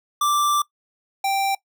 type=tone pair in turn; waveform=square; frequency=1174.7 / 784 Hz; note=D6 / G5; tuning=0 / 0 cents; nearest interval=perfect fifth; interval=700 cents; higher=first; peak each=-18 / -20 dBFS; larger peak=first; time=0.21-0.62 / 1.24-1.55 s; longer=first; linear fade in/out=5 ms; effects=noise-tail reverb RT60 0.1 s tail -20 dB re dry

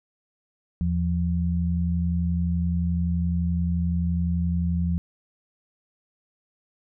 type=tone pair together; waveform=sine; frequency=81.17 / 172.8 Hz; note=E2 / F3; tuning=-26 / -18 cents; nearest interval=octave + minor second; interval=1308 cents; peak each=-24 dBFS; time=0.81-4.98 s; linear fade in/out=0 ms; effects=none

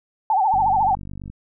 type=tone with vibrato; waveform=sine; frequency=818 Hz; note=G#5; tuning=26 cents flat; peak=-15 dBFS; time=0.3-0.95 s; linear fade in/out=2 ms; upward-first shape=sine; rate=14 Hz; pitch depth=160 cents each way
type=click train; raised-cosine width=5 ms; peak=-23 dBFS; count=38; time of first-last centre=0.54-1.3 s; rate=48.7 Hz
effects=none

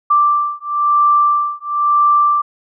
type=beating tone pair; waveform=sine; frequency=1175 / 1176 Hz; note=D6 / D6; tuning=+1 / +2 cents; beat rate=1 Hz; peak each=-14 / -14 dBFS; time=0.1-2.42 s; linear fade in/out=10 ms; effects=none

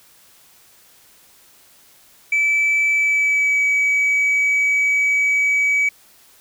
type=tone with pitch glide; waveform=sine; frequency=2311 to 2278 Hz; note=D7 to C#7; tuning=-28 to +47 cents; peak=-12 dBFS; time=2.32-5.89 s; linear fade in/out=5 ms; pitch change=-25 cents; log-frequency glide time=2.92-3.62 s; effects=tanh soft clip ceiling -13 dBFS + white hiss -51 dBFS RMS until 6.4 s

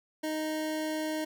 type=tone; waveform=25% pulse; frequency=311.1 Hz; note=D#4; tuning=in tune; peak=-27 dBFS; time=0.23-1.25 s; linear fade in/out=10 ms; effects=none

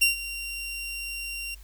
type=tone with ADSR envelope; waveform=sawtooth; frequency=2762 Hz; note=F7; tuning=20 cents flat; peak=-13 dBFS; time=0.01-1.55 s; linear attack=12 ms; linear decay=130 ms; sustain=-16 dB; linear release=10 ms; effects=added 50 Hz sine -44 dBFS peak until 1.63 s + white hiss -57 dBFS RMS until 1.63 s

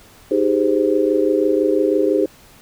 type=chord; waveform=sine; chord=Ab major seventh; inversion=second; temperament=just; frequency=311.5 / 389.3 / 415.3 / 519.1 Hz; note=Eb4 / G4 / Ab4 / C5; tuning=+2 / -12 / 0 / -14 cents; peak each=-19 / -19 / -19 / -20 dBFS; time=0.31-2.26 s; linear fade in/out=5 ms; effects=pink hiss -47 dBFS RMS until 2.61 s

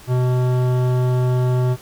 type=tone with hard clipping; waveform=sine; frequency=125.7 Hz; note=B2; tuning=31 cents sharp; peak=-17 dBFS; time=0.07-1.77 s; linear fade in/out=50 ms; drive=15 dB; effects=pink hiss -43 dBFS RMS until 1.81 s

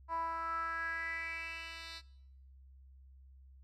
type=tone with band-pass filter sweep; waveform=10% pulse; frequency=329.6 Hz; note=E4; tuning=in tune; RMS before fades=-40 dBFS; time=0.08-2.02 s; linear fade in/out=50 ms; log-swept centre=920 to 3900 Hz; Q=5.6; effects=noise-tail reverb RT60 0.8 s tail -22 dB re dry + added 66 Hz sine -55 dBFS peak until 3.63 s

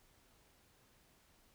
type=silence; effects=pink hiss -69 dBFS RMS until 1.54 s

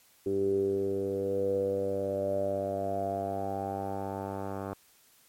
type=tone with low-pass filter sweep; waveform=10% pulse; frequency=98 Hz; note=G2; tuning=in tune; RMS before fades=-31 dBFS; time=0.26-4.74 s; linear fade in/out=5 ms; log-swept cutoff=370 to 1000 Hz; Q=9.2; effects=white hiss -62 dBFS RMS until 5.28 s + MP3 64 kbps

